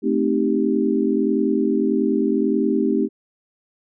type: chord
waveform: sine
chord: A half-diminished seventh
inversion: none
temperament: equal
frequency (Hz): 220 / 261.6 / 311.1 / 392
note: A3 / C4 / Eb4 / G4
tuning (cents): 0 / 0 / 0 / 0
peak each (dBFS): -22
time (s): 0.02-3.09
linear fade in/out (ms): 50
effects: none